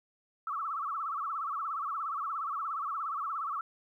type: tone with vibrato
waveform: sine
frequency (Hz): 1221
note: D#6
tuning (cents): -33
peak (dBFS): -32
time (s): 0.47-3.61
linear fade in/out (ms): 2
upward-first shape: sine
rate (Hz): 17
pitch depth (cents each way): 170
effects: 12-bit